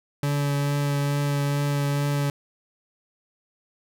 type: tone with vibrato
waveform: 40% pulse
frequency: 143.1 Hz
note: D3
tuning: 45 cents flat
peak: -21 dBFS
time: 0.23-2.3 s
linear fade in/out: 2 ms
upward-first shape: triangle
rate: 2.3 Hz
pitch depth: 13 cents each way
effects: none